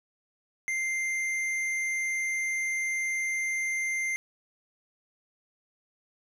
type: tone with hard clipping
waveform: triangle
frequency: 2093 Hz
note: C7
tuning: in tune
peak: -29 dBFS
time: 0.68-4.16 s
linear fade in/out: 0 ms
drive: 12 dB
effects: none